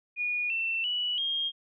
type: tone with pitch steps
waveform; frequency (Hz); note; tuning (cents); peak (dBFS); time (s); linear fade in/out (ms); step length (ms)
sine; 2449 / 2686 / 2946 / 3231; D#7 / E7 / F#7 / G#7; -28 / +32 / -8 / -48; -27; 0.16-1.52; 50; 340
effects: none